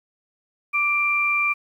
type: tone pair together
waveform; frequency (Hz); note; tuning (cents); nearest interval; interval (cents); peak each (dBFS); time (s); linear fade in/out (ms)
sine; 1171.6 / 2367; D6 / D7; -5 / +13; octave; 1218; -25 / -19; 0.73-1.54; 20
effects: 9-bit